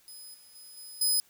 10% pulse tone with level steps, 5030 Hz, D#8, 18 cents sharp, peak -39 / -48 / -42 / -38 / -18 dBFS, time 0.08-1.2 s, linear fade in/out 0 ms, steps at 0.34 / 0.55 / 0.77 / 1.01 s, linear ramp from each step 5 ms, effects white hiss -63 dBFS RMS until 1.29 s

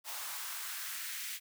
white noise with high-pass filter sweep, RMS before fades -41 dBFS, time 0.04-1.4 s, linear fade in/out 50 ms, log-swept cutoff 800 to 2200 Hz, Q 1.8, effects none

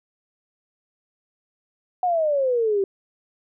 sine exponential sweep, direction down, 740 to 382.5 Hz, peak -18 dBFS, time 2.03-2.84 s, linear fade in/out 2 ms, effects none

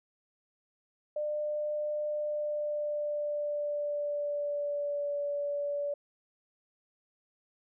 sine tone with pitch glide, 599 to 575.9 Hz, D5 to D5, +34 to -34 cents, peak -30 dBFS, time 1.16-5.94 s, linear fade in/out 5 ms, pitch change -68 cents, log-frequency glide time 2.11-5.19 s, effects none

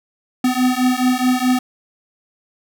square beating tone pair, 250.5 / 255.2 Hz, B3 / C4, +25 / -43 cents, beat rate 4.7 Hz, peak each -18 dBFS, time 0.44-1.59 s, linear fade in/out 5 ms, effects none

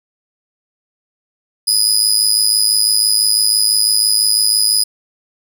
25% pulse tone with amplitude modulation, 4978 Hz, D#8, in tune, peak -3 dBFS, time 1.67-4.84 s, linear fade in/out 10 ms, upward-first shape sine, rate 106 Hz, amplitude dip 75%, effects none

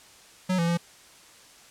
square tone with pitch steps, 184.8 / 168.9 / 171 Hz, F#3 / E3 / F3, -2 / +42 / -36 cents, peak -23 dBFS, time 0.49-0.775 s, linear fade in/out 10 ms, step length 95 ms, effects white hiss -52 dBFS RMS until 1.7 s + low-pass 9000 Hz 12 dB/octave

